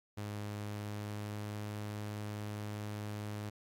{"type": "tone with pitch glide", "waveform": "sawtooth", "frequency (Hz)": [103.83, 104.73], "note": ["G#2", "G#2"], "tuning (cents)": [0, 15], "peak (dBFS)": -35, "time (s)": [0.17, 3.5], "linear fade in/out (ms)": 10, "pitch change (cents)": 15, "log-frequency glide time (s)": [0.57, 1.65], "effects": ["AAC 64 kbps"]}